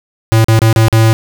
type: tone with dropouts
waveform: square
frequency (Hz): 112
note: A2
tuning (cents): +31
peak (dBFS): -6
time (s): 0.32-1.13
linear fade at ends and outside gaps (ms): 0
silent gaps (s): 0.444-0.484 / 0.591-0.618 / 0.728-0.761 / 0.883-0.927
effects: none